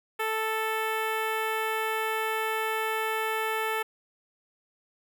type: tone with notch filter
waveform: 10% pulse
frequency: 440 Hz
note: A4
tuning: in tune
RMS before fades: -29 dBFS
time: 0.19-3.83 s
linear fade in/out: 10 ms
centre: 6100 Hz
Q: 0.78
effects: none